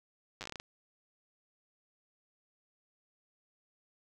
slowing click train, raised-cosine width 0.2 ms, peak -24 dBFS, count 10, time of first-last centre 0.41-0.599 s, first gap 8 ms, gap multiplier 1.23, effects none

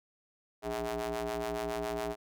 sawtooth ring-modulated tone, 116.54 Hz, A#2, in tune, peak -26 dBFS, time 0.62-2.16 s, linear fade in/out 50 ms, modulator 528 Hz, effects none

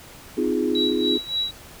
sine chord, F minor seventh, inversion second, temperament equal with one note detuned, 256.4 / 311.1 / 349.2 / 415.3 Hz, C4 / Eb4 / F4 / Ab4, -35 / 0 / 0 / 0 cents, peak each -25 dBFS, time 0.37-1.18 s, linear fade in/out 10 ms
sine tone with tremolo, 3897 Hz, B7, 24 cents flat, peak -20 dBFS, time 0.75-1.51 s, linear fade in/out 2 ms, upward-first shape sine, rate 3.5 Hz, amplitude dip 85%
effects tanh soft clip ceiling -7 dBFS + pink hiss -44 dBFS RMS until 1.8 s

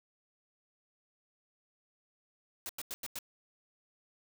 white noise bursts, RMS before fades -40 dBFS, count 5, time 2.66-3.188 s, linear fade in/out 0 ms, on 32 ms, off 92 ms, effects none

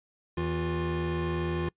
square tone cluster, 81.2 / 162.7 / 352.6 Hz, E2 / E3 / F4, -26 / -22 / +17 cents, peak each -35 / -33 / -32 dBFS, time 0.37-1.69 s, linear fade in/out 5 ms, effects noise-tail reverb RT60 0.1 s tail -24 dB re dry + resampled to 8000 Hz

